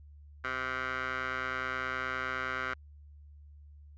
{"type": "tone with band-pass filter", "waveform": "15% pulse", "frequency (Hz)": 129.6, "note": "C3", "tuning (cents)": -16, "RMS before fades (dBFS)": -35, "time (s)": [0.44, 2.74], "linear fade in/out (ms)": 5, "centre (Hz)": 1600, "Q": 4.3, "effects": ["added 73 Hz sine -50 dBFS peak until 3.97 s", "resampled to 16000 Hz"]}